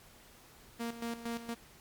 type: tone with tremolo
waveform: sawtooth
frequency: 233.1 Hz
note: A#3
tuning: in tune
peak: -31 dBFS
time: 0.79-1.55 s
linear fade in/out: 20 ms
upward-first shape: square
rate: 4.3 Hz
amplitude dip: 70%
effects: pink hiss -58 dBFS RMS until 1.8 s + MP3 96 kbps